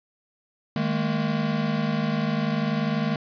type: chord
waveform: square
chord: D# suspended fourth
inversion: none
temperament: equal with one note detuned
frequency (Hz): 155.56 / 207.7 / 228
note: D#3 / G#3 / A#3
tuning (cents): 0 / 0 / -38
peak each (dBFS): -28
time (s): 0.76-3.16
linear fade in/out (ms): 2
effects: resampled to 11025 Hz + 10-bit